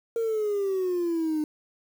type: exponential sweep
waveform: sine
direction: down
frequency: 464.4 to 301.4 Hz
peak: -22 dBFS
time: 0.16-1.44 s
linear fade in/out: 2 ms
effects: tanh soft clip ceiling -22 dBFS + 8-bit